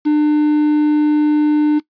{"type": "tone with quantisation", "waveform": "triangle", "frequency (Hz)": 300, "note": "D4", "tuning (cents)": 37, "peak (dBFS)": -8, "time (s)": [0.05, 1.8], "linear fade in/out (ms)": 20, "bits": 6, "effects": ["noise-tail reverb RT60 0.1 s tail -19 dB re dry", "resampled to 11025 Hz"]}